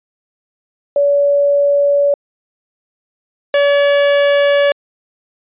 sine / 45% pulse tone pair in turn, 570 / 570 Hz, C#5 / C#5, +48 / +48 cents, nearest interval unison, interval 0 cents, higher neither, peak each -9 dBFS, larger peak neither, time 0.96-2.14 / 3.54-4.72 s, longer neither, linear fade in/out 2 ms, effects resampled to 8000 Hz

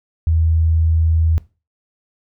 sine tone, 81 Hz, E2, 30 cents flat, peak -12 dBFS, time 0.27-1.38 s, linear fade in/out 0 ms, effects noise-tail reverb RT60 0.3 s tail -19 dB re dry

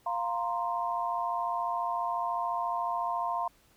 sine chord, F suspended fourth, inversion none, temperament equal, 698.5 / 932.3 / 1046.5 Hz, F5 / Bb5 / C6, 0 / 0 / 0 cents, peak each -33 dBFS, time 0.06-3.48 s, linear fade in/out 5 ms, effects pink hiss -64 dBFS RMS until 3.76 s

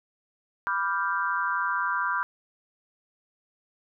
sine chord, G dominant seventh, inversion first, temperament equal, 987.8 / 1174.7 / 1396.9 / 1568 Hz, B5 / D6 / F6 / G6, 0 / 0 / 0 / 0 cents, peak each -30 dBFS, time 0.67-2.23 s, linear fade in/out 0 ms, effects none

